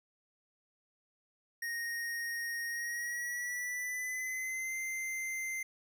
square tone with pitch glide, 1864.7 to 2081 Hz, A#6 to C7, 0 to -10 cents, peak -36 dBFS, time 1.62-5.63 s, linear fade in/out 5 ms, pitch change +190 cents, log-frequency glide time 2.67-4.76 s, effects none

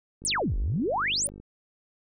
click train, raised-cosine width 3 ms, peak -32 dBFS, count 60, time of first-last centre 0.22-1.4 s, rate 50 Hz
sine exponential two-way sweep, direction down then up, 10190 to 35.88 to 10190 Hz, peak -24 dBFS, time 0.25-1.27 s, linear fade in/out 0 ms, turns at 0.57 s
sine tone with exponential growth, 570 Hz, C#5, 48 cents sharp, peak -32 dBFS, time 1.2-1.29 s, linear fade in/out 0 ms, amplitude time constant 19 ms
effects none

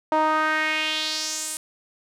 sawtooth tone with band-pass filter sweep, 311.1 Hz, D#4, in tune, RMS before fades -24 dBFS, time 0.12-1.57 s, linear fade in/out 2 ms, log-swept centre 820 to 9500 Hz, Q 2.8, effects none

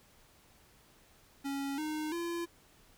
square tone with pitch steps, 277.2 / 307.6 / 341.3 Hz, C#4 / D#4 / F4, 0 / -20 / -40 cents, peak -35 dBFS, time 1.44-2.46 s, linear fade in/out 20 ms, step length 340 ms, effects pink hiss -63 dBFS RMS until 2.97 s

